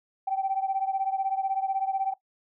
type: beating tone pair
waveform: sine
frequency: 770 / 786 Hz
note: G5 / G5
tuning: -31 / +4 cents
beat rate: 16 Hz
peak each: -26 / -29 dBFS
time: 0.27-2.14 s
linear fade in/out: 10 ms
effects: noise-tail reverb RT60 0.1 s tail -18 dB re dry + tanh soft clip ceiling -17 dBFS